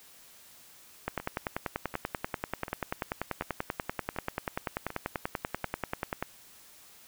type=two click trains; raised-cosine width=0.5 ms; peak=-23 / -15 dBFS; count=7 / 54; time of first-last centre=1.2-5.644 / 1.08-6.226 s; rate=1.35 / 10.3 Hz; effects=white hiss -55 dBFS RMS until 7.07 s